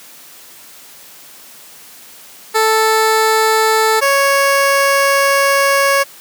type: tone pair in turn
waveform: 15% pulse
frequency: 440 / 554.4 Hz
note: A4 / C#5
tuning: 0 / 0 cents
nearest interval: major third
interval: 400 cents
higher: second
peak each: -4 dBFS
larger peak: neither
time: 2.54-4.01 / 4.01-6.04 s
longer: second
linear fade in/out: 20 ms
effects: white hiss -39 dBFS RMS until 6.2 s + high-pass 150 Hz 12 dB/octave